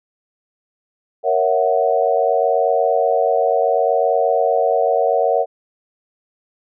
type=chord; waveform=sine; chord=F# dominant seventh; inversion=first; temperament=equal; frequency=466.2 / 554.4 / 659.3 / 740 Hz; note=A#4 / C#5 / E5 / F#5; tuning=0 / 0 / 0 / 0 cents; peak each=-19 dBFS; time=1.23-5.46 s; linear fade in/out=50 ms; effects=none